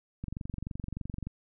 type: click train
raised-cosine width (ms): 5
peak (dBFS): -24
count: 25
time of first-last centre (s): 0.24-1.27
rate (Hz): 23.3
effects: none